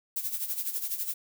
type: noise with tremolo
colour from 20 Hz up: violet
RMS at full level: -30 dBFS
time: 0.16-1.14 s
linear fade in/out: 5 ms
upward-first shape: sine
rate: 12 Hz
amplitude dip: 70%
effects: none